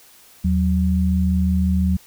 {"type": "tone pair together", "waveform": "sine", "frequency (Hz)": [79.33, 185], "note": ["D#2", "F#3"], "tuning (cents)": [34, 0], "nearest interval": "octave + minor third", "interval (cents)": 1466, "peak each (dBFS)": -18, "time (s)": [0.44, 1.97], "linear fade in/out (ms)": 10, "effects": ["white hiss -49 dBFS RMS until 2.06 s"]}